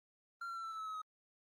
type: tone with pitch steps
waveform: triangle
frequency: 1380 / 1363.4 / 1346.9 / 1330.7 / 1314.6 / 1298.8 / 1283.1 / 1267.7 Hz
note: F6 / F6 / E6 / E6 / E6 / E6 / E6 / D#6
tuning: -21 / -42 / +37 / +16 / -5 / -26 / -47 / +32 cents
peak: -39 dBFS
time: 0.41-1.018 s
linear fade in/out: 5 ms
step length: 76 ms
effects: Opus 32 kbps